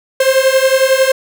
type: beating tone pair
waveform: 45% pulse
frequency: 523.3 / 534.3 Hz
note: C5 / C5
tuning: 0 / +36 cents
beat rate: 11 Hz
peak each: -12 / -12 dBFS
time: 0.2-1.12 s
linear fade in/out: 5 ms
effects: none